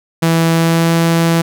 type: tone with pitch glide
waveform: sawtooth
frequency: 164.81 to 166.44 Hz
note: E3 to E3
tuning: 0 to +17 cents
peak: -6 dBFS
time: 0.22-1.42 s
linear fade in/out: 10 ms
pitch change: +17 cents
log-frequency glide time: 0.54-0.93 s
effects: none